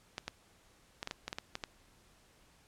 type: clicks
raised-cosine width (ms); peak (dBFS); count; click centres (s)
0.2; -20; 10; 0.181 / 0.28 / 1.029 / 1.074 / 1.111 / 1.28 / 1.329 / 1.385 / 1.554 / 1.638
effects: pink hiss -65 dBFS RMS until 2.67 s + low-pass 11000 Hz 12 dB/octave